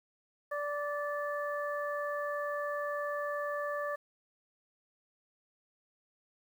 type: harmonic tone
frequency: 583 Hz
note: D5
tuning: 13 cents flat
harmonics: 1 / 2 / 3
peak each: -35 / -38 / -40 dBFS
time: 0.51-3.96 s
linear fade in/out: 10 ms
effects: 10-bit